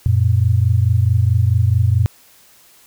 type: tone pair together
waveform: sine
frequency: 91.6 / 116.21 Hz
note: F#2 / A#2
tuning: -17 / -5 cents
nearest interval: major third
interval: 412 cents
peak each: -14 dBFS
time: 0.06-2.06 s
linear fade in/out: 0 ms
effects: white hiss -49 dBFS RMS until 2.86 s